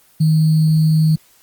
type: tone with sample-and-hold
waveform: sine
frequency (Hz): 157.3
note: D#3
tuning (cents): +19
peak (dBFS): -10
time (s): 0.2-1.16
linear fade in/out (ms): 10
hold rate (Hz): 4410
effects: white hiss -52 dBFS RMS until 1.42 s + Opus 24 kbps